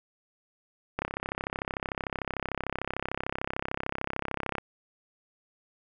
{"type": "click train", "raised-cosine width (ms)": 0.5, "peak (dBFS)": -15, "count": 121, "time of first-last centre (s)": [0.99, 4.583], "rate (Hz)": 33.4, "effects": []}